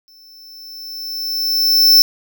square tone with exponential growth, 5320 Hz, E8, 15 cents sharp, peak -5 dBFS, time 0.08-2.02 s, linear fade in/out 0 ms, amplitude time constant 420 ms, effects none

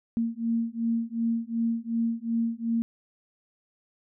sine beating tone pair, 228.8 / 231.5 Hz, A#3 / A#3, -32 / -12 cents, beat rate 2.7 Hz, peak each -28 dBFS, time 0.17-2.82 s, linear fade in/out 0 ms, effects none

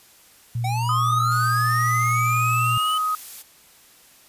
sine tone, 118.3 Hz, A#2, 26 cents sharp, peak -22 dBFS, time 0.55-2.78 s, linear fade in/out 5 ms
square linear sweep, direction up, 742 to 3025 Hz, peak -26 dBFS, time 0.64-2.98 s, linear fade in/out 5 ms
sine tone with pitch glide, 1244.5 to 1256.8 Hz, D#6 to D#6, 0 to +17 cents, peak -20 dBFS, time 0.89-3.15 s, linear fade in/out 2 ms, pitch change +17 cents, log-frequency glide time 2.26-2.47 s
blue noise, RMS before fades -37 dBFS, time 1.3-3.43 s, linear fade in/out 20 ms
effects white hiss -52 dBFS RMS until 4.28 s + resampled to 32000 Hz

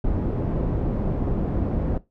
pink low-pass noise, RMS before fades -24 dBFS, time 0.04-1.98 s, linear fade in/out 5 ms, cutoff 440 Hz, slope 12 dB/octave, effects noise-tail reverb RT60 0.2 s tail -17 dB re dry

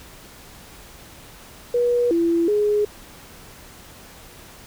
sine tone with pitch steps, 483.3 / 336.7 / 417 Hz, B4 / E4 / G#4, -38 / +37 / +7 cents, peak -16 dBFS, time 1.74-2.85 s, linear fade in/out 5 ms, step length 370 ms, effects pink hiss -44 dBFS RMS until 4.66 s

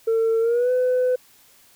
sine tone with pitch glide, 451.6 to 504 Hz, A4 to B4, +45 to +35 cents, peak -15 dBFS, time 0.07-1.16 s, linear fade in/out 10 ms, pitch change +190 cents, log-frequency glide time 0.4-0.71 s, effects tanh soft clip ceiling -15 dBFS + white hiss -54 dBFS RMS until 1.75 s

